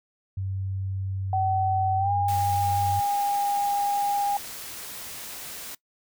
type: tone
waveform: sine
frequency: 96 Hz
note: G2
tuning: 36 cents flat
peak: -27 dBFS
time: 0.37-3 s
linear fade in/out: 5 ms
type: tone with pitch glide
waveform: sine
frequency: 760 to 809.9 Hz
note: F#5 to G#5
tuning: +46 to -44 cents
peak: -22 dBFS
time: 1.33-4.37 s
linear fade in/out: 2 ms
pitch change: +110 cents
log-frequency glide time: 1.97-2.12 s
type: noise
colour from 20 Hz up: white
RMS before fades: -38 dBFS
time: 2.28-5.75 s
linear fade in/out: 5 ms
effects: noise-tail reverb RT60 0.1 s tail -21 dB re dry